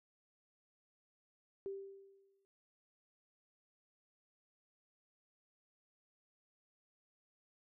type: tone with exponential decay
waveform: sine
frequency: 392 Hz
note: G4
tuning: in tune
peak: -38 dBFS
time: 1.66-2.45 s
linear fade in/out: 0 ms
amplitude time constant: 170 ms
effects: none